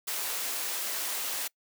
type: high-pass noise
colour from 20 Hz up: white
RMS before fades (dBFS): -33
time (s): 0.07-1.48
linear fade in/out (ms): 10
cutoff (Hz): 400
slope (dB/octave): 12
effects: noise-tail reverb RT60 0.1 s tail -24 dB re dry